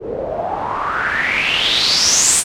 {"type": "noise with low-pass filter sweep", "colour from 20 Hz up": "white", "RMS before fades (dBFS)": -17, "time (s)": [0, 2.44], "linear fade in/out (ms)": 50, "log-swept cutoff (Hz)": [410, 8900], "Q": 6.2, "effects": []}